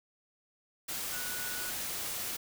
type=tone in noise; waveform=sine; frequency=1471 Hz; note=F#6; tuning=11 cents flat; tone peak=-42 dBFS; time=1.12-1.71 s; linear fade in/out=10 ms; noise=white; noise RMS=-37 dBFS; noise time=0.88-2.37 s; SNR=-8 dB; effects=none